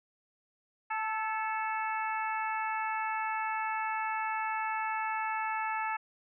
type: harmonic tone with a mistuned harmonic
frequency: 440 Hz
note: A4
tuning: in tune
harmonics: 2 / 3 / 4 / 5 / 6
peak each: -33 / -37 / -39 / -41 / -43 dBFS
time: 0.9-5.97 s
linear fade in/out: 10 ms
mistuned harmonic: 4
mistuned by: -35 cents
effects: none